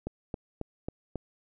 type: click train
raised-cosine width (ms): 2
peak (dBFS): -20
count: 5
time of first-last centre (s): 0.07-1.157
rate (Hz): 3.68
effects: none